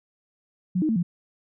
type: tone with pitch steps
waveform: sine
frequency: 182.5 / 311 / 223.6 / 173.9 Hz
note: F#3 / D#4 / A3 / F3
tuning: -24 / -1 / +28 / -7 cents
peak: -20 dBFS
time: 0.75-1.03 s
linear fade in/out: 10 ms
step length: 70 ms
effects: none